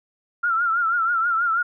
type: tone with vibrato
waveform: sine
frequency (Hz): 1374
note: F6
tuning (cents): -29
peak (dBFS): -18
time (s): 0.43-1.63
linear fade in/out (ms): 10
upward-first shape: triangle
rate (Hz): 6.2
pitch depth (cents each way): 100
effects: none

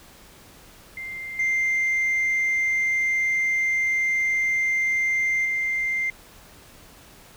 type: tone with level steps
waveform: sine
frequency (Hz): 2093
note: C7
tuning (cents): 0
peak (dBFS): -31 / -18 / -21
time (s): 0.97-6.1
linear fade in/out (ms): 2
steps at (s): 1.39 / 5.45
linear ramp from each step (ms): 5
effects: tanh soft clip ceiling -18 dBFS + pink hiss -49 dBFS RMS until 7.36 s

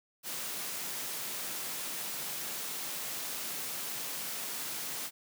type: high-pass noise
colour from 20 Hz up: white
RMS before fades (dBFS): -38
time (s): 0.23-5.11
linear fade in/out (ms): 50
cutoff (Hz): 120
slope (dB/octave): 96
effects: none

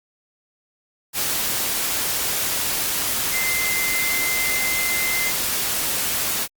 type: tone in noise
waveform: sine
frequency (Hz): 2073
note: C7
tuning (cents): -17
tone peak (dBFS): -23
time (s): 3.31-5.33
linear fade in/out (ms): 50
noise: white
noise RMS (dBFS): -23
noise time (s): 1.13-6.48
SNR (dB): -3
effects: Opus 48 kbps

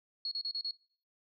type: tone bursts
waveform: sine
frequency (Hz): 4330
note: C#8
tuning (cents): -41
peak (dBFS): -33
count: 5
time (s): 0.25-0.71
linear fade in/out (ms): 2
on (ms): 64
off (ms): 35
effects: noise-tail reverb RT60 0.5 s tail -24 dB re dry

